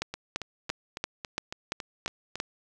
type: two click trains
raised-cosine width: 0.2 ms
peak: -12 / -18 dBFS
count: 8 / 9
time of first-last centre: 0.02-2.401 / 0.14-2.356 s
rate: 2.94 / 3.61 Hz
effects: none